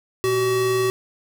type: tone pair together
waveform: square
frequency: 119.3 / 379.1 Hz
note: A#2 / F#4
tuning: +41 / +42 cents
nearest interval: octave + minor sixth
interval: 2001 cents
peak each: -30 / -19 dBFS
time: 0.24-0.9 s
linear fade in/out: 0 ms
effects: none